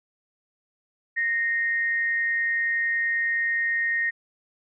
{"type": "tone pair together", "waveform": "sine", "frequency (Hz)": [1854.6, 2085], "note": ["A#6", "C7"], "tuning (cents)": [-9, -7], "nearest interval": "major second", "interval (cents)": 202, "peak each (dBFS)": [-22, -33], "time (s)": [1.16, 4.11], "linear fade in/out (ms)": 20, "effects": []}